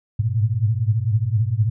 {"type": "tone cluster", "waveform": "sine", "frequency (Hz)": [96.6, 105, 109.2, 120.5], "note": ["G2", "G#2", "A2", "B2"], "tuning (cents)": [-25, 19, -13, -42], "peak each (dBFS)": [-29, -21, -22, -22], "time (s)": [0.19, 1.7], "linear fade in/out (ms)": 10, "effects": []}